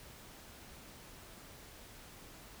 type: silence
effects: pink hiss -54 dBFS RMS until 2.6 s